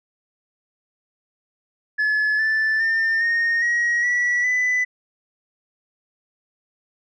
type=tone with pitch steps; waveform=sine; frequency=1714 / 1758.1 / 1803.4 / 1849.8 / 1897.4 / 1946.3 / 1996.4 Hz; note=A6 / A6 / A6 / A#6 / A#6 / B6 / B6; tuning=-46 / -2 / +42 / -14 / +30 / -26 / +18 cents; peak=-15 dBFS; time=1.98-4.85 s; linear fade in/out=20 ms; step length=410 ms; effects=tanh soft clip ceiling -16 dBFS